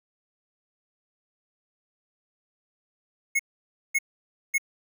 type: tone bursts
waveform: square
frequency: 2178 Hz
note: C#7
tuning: 31 cents flat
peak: -21 dBFS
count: 3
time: 3.35-4.582 s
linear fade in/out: 10 ms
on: 44 ms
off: 550 ms
effects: none